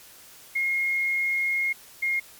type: tone pair in turn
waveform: sine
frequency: 2148 / 2138 Hz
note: C7 / C7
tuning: +45 / +37 cents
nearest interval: unison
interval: 8 cents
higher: first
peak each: -22 dBFS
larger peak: neither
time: 0.55-1.73 / 2.02-2.2 s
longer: first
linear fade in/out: 10 ms
effects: white hiss -49 dBFS RMS until 2.39 s + MP3 96 kbps